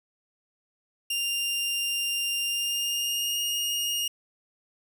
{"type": "tone with pitch glide", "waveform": "sawtooth", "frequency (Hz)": [2794, 2851], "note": ["F7", "F7"], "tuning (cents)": [0, 35], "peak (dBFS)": -23, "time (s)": [1.1, 4.08], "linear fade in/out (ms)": 5, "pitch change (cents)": 35, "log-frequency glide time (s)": [2.45, 3.42], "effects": []}